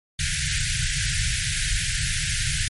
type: band-stop noise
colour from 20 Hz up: pink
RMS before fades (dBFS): -24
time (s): 0.19-2.68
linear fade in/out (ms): 2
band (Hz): 160 to 1500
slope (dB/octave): 96
effects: MP3 48 kbps